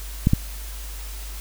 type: clicks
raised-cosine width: 5 ms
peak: -3 dBFS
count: 2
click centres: 0.271 / 0.334 s
effects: added 50 Hz sine -32 dBFS peak until 1.4 s + white hiss -40 dBFS RMS until 1.4 s